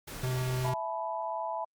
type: noise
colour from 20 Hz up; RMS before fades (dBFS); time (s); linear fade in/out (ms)
pink; -42; 0.07-0.7; 10
type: tone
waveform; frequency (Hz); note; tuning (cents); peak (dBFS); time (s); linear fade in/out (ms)
square; 127.9; C3; -39; -30; 0.23-0.74; 5
type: chord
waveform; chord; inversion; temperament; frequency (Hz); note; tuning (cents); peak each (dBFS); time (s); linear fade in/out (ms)
sine; E suspended fourth; none; equal with one note detuned; 659.3 / 864.4 / 987.8; E5 / A5 / B5; 0 / -31 / 0; -36; 0.64-1.65; 10
effects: Opus 48 kbps